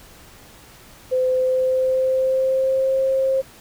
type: tone with pitch glide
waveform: sine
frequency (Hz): 512 to 531.9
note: C5 to C5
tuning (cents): -38 to +28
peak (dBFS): -16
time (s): 1.11-3.42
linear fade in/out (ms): 20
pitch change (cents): +66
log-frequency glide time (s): 1.27-2.97
effects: pink hiss -46 dBFS RMS until 3.6 s